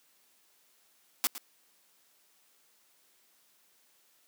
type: noise with echo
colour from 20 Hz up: white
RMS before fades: -27 dBFS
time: 1.24-1.27 s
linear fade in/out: 0 ms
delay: 110 ms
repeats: 1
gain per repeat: -14 dB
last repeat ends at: 1.38 s
effects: white hiss -67 dBFS RMS until 4.27 s + high-pass 200 Hz 12 dB/octave